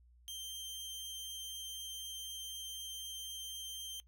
sawtooth tone, 3148 Hz, G7, 7 cents sharp, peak -39 dBFS, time 0.28-4 s, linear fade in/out 0 ms, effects noise-tail reverb RT60 0.1 s tail -19 dB re dry + added 60 Hz sine -61 dBFS peak until 4.07 s

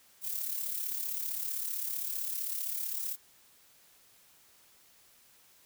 violet noise with amplitude modulation, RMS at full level -33 dBFS, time 0.21-3.17 s, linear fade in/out 50 ms, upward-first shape sine, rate 35.5 Hz, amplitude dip 55%, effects white hiss -62 dBFS RMS until 5.65 s

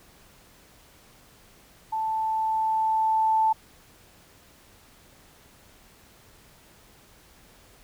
sine tone with level ramp, 880 Hz, A5, in tune, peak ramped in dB -25 to -18 dBFS, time 1.92-3.53 s, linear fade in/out 10 ms, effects pink hiss -55 dBFS RMS until 7.83 s

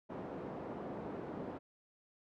pink band-pass noise, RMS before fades -44 dBFS, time 0.09-1.59 s, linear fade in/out 20 ms, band 200 to 700 Hz, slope 12 dB/octave, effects none

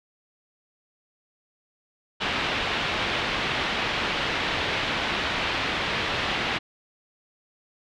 white low-pass noise, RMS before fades -27 dBFS, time 2.2-6.59 s, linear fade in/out 20 ms, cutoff 3400 Hz, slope 24 dB/octave, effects none

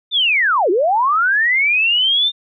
sine linear two-way sweep, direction down then up, 3647 to 332.7 to 3647 Hz, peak -12 dBFS, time 0.11-2.32 s, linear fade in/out 50 ms, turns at 0.7 s, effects none

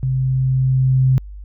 sine tone with level ramp, 130.81 Hz, C3, in tune, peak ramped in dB -16 to -10 dBFS, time 0.03-1.18 s, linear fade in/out 0 ms, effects added 50 Hz sine -31 dBFS peak until 1.44 s

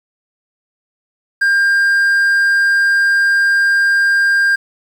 triangle tone, 1600 Hz, G6, 35 cents sharp, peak -8 dBFS, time 1.41-4.56 s, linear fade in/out 10 ms, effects 7-bit

